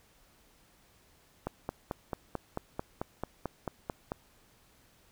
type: click train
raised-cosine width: 1 ms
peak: -19 dBFS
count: 13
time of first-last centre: 1.47-4.119 s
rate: 4.53 Hz
effects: pink hiss -64 dBFS RMS until 5.11 s